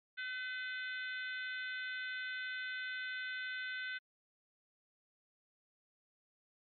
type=harmonic tone; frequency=507 Hz; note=B4; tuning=45 cents sharp; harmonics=3 / 4 / 5 / 6 / 7 / 8; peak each=-40 / -47 / -51 / -54 / -50 / -57 dBFS; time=0.17-3.99 s; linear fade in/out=20 ms; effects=MP3 48 kbps